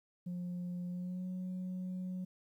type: tone with pitch glide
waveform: sine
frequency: 177.5 to 183.76 Hz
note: F3 to F#3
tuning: +28 to -12 cents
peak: -35 dBFS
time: 0.26-2.25 s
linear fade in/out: 10 ms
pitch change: +60 cents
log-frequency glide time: 0.88-1.26 s
effects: tanh soft clip ceiling -36 dBFS + 12-bit